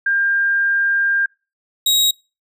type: tone pair in turn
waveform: sine / sawtooth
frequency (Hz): 1600 / 3805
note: G6 / A#7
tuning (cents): +35 / +35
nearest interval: octave + minor third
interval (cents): 1500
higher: second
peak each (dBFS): -14 / -10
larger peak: second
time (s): 0.06-1.26 / 1.86-2.11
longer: first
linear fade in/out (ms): 5
effects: noise-tail reverb RT60 0.3 s tail -26 dB re dry